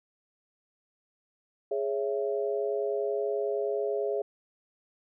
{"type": "chord", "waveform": "sine", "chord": "C# minor", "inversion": "second", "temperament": "just", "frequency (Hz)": [415.8, 554.4, 665.2], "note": ["G#4", "C#5", "E5"], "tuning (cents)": [2, 0, 16], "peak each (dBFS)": [-29, -33, -34], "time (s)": [1.71, 4.22], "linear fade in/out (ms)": 5, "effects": []}